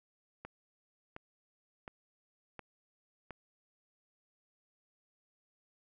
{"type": "click train", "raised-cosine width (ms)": 0.5, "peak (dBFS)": -29, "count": 5, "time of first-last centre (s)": [0.45, 3.307], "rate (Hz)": 1.4, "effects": []}